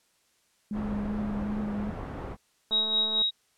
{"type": "tone with vibrato", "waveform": "sine", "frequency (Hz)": 208.2, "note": "G#3", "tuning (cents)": 5, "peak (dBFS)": -29, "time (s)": [0.71, 1.9], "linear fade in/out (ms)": 2, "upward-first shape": "triangle", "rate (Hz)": 2.6, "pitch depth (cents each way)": 27}
{"type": "low-pass noise", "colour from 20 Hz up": "pink", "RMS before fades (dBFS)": -37, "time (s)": [0.72, 2.37], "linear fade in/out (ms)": 50, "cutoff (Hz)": 1100, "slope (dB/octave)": 12}
{"type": "tone with tremolo", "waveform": "sine", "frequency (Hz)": 3804, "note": "A#7", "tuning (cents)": 34, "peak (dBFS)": -21, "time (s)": [2.71, 3.31], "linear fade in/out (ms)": 20, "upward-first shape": "sine", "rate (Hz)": 4.5, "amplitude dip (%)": 55}
{"type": "click train", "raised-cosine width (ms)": 1, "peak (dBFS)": -28, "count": 112, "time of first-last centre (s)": [2.71, 3.219], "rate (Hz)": 218}
{"effects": ["white hiss -68 dBFS RMS until 3.57 s", "low-pass 10000 Hz 12 dB/octave"]}